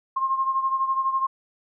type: beating tone pair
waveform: sine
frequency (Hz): 1064 / 1076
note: C6 / C6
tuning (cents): +29 / +48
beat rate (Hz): 12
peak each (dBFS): -22 / -28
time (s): 0.16-1.27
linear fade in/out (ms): 10
effects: none